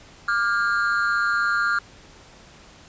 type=tone with amplitude modulation; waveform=triangle; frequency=1402 Hz; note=F6; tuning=6 cents sharp; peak=-13 dBFS; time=0.28-1.79 s; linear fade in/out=5 ms; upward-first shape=sine; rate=216 Hz; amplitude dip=100%; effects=pink hiss -48 dBFS RMS until 2.88 s + resampled to 16000 Hz